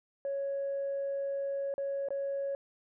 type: tone with dropouts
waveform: sine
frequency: 554.4 Hz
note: C#5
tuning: in tune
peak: -30 dBFS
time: 0.25-2.55 s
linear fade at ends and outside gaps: 1 ms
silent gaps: 1.74-1.78 / 2.086-2.105 s
effects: tanh soft clip ceiling -28 dBFS